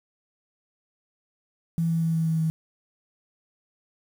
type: tone with pitch steps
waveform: sine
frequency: 165.9 / 164.75 / 163.62 / 162.49 / 161.36 / 160.25 Hz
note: E3 / E3 / E3 / E3 / E3 / E3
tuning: +11 / -1 / -13 / -25 / -37 / -49 cents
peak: -21 dBFS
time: 1.78-2.5 s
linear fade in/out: 0 ms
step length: 120 ms
effects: 8-bit